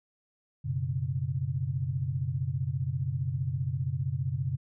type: chord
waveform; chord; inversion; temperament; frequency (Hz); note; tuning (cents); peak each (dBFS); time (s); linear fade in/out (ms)
sine; F# suspended fourth; none; equal; 92.5 / 123.47 / 138.59; F#2 / B2 / C#3; 0 / 0 / 0; -35 / -32 / -31; 0.64-4.57; 20
effects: none